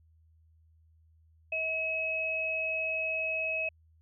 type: tone pair together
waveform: sine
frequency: 640.5 / 2562 Hz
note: E5 / E7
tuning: -50 / -50 cents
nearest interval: 2 octaves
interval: 2400 cents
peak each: -36 / -30 dBFS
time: 1.52-3.69 s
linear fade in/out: 5 ms
effects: added 80 Hz sine -60 dBFS peak until 4.01 s